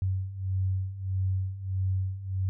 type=beating tone pair; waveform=sine; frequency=93.6 / 95.2 Hz; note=F#2 / F#2; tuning=+20 / +50 cents; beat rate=1.6 Hz; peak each=-32 / -28 dBFS; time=0.02-2.49 s; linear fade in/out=0 ms; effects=none